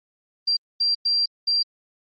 sine tone bursts at uneven times, 4730 Hz, D8, 12 cents sharp, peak -18 dBFS, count 4, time 0.47-0.57 / 0.8-0.95 / 1.05-1.26 / 1.47-1.63 s, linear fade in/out 10 ms, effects Opus 24 kbps

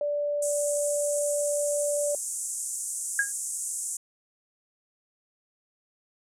sine tone, 584 Hz, D5, 10 cents flat, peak -25 dBFS, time 0.01-2.15 s, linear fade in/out 2 ms
white band-pass noise, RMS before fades -33 dBFS, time 0.42-3.97 s, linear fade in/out 5 ms, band 6800 to 9800 Hz, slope 48 dB/octave
sine tone with exponential decay, 1638 Hz, G#6, 24 cents flat, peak -17 dBFS, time 3.19-3.32 s, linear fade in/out 2 ms, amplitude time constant 28 ms
effects none

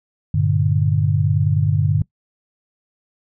sine chord, G minor, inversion none, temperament equal with one note detuned, 98 / 116.54 / 147.51 Hz, G2 / Bb2 / D3, 0 / 0 / +8 cents, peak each -18 / -22 / -17 dBFS, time 0.34-2.02 s, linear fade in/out 5 ms, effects noise-tail reverb RT60 0.1 s tail -21 dB re dry

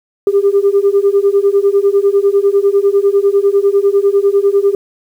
sine beating tone pair, 394.5 / 404.5 Hz, G4 / G#4, +11 / -46 cents, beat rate 10 Hz, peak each -10 dBFS, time 0.27-4.75 s, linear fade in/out 2 ms, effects tanh soft clip ceiling -3 dBFS + 7-bit

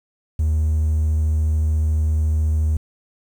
triangle tone with vibrato, 77.78 Hz, D#2, in tune, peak -13 dBFS, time 0.39-2.77 s, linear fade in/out 5 ms, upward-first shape triangle, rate 14 Hz, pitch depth 8 cents each way, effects tanh soft clip ceiling -10 dBFS + 8-bit

